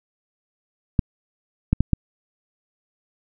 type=clicks; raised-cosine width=5 ms; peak=-4 dBFS; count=4; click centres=0.992 / 1.73 / 1.806 / 1.933 s; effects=none